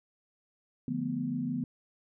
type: chord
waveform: sine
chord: B half-diminished seventh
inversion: first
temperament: equal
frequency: 146.83 / 174.61 / 220 / 246.9 Hz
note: D3 / F3 / A3 / B3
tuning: 0 / 0 / 0 / 0 cents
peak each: -38 / -38 / -38 / -32 dBFS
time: 0.88-1.64 s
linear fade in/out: 2 ms
effects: none

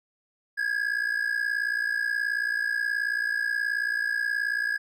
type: ring-modulated tone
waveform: triangle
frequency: 1661 Hz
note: G#6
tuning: in tune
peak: -20 dBFS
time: 0.57-4.78 s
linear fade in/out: 20 ms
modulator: 29.3 Hz
effects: none

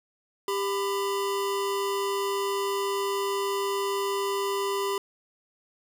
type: tone pair together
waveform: square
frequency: 396.9 / 1000 Hz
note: G4 / B5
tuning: +22 / +21 cents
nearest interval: octave + major third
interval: 1599 cents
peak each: -28 / -32 dBFS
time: 0.48-4.98 s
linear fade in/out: 2 ms
effects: none

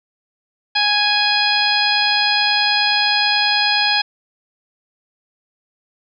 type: harmonic tone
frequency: 830.6 Hz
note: G#5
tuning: in tune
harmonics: 1 / 2 / 3 / 4 / 5 / 6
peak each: -21 / -21 / -21 / -21 / -21 / -21 dBFS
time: 0.75-4.02 s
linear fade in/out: 10 ms
effects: none

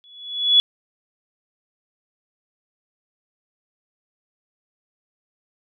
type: tone with exponential growth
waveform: sine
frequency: 3400 Hz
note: G#7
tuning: 40 cents sharp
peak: -8 dBFS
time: 0.04-0.6 s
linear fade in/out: 0 ms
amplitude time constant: 120 ms
effects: none

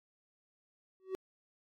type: tone with exponential growth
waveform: triangle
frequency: 378 Hz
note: F#4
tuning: 37 cents sharp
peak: -29 dBFS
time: 1-1.15 s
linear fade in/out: 0 ms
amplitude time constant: 32 ms
effects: AAC 64 kbps

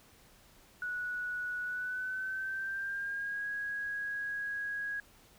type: tone with pitch glide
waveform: sine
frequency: 1470 to 1650 Hz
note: F#6 to G#6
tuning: -12 to -12 cents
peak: -34 dBFS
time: 0.82-5 s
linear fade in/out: 2 ms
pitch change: +200 cents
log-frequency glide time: 1.64-3.46 s
effects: pink hiss -61 dBFS RMS until 5.38 s

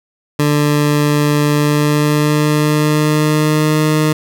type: tone with pitch glide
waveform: 20% pulse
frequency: 147.6 to 154.05 Hz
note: D3 to D#3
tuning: +9 to -17 cents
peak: -6 dBFS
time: 0.39-4.13 s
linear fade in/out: 5 ms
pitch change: +74 cents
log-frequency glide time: 1.53-3.84 s
effects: none

